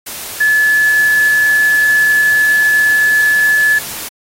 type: tone in noise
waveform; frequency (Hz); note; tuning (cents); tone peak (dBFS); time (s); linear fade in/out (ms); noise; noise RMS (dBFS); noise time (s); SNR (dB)
sine; 1722; A6; -38; -8; 0.4-3.79; 10; white; -25; 0.06-4.09; +14
effects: AAC 48 kbps